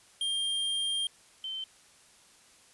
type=tone pair in turn; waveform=square / sine; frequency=3200 / 3095 Hz; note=G7 / G7; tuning=+35 / -23 cents; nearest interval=minor second; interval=58 cents; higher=first; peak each=-29 / -34 dBFS; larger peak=first; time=0.21-1.07 / 1.44-1.64 s; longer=first; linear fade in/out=2 ms; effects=white hiss -59 dBFS RMS until 2.73 s + resampled to 24000 Hz